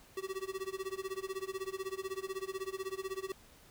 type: tone with tremolo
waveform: square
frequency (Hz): 382.6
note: G4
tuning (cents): -42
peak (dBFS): -35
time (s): 0.17-3.32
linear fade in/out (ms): 2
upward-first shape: sine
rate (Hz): 16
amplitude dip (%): 95
effects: pink hiss -60 dBFS RMS until 3.7 s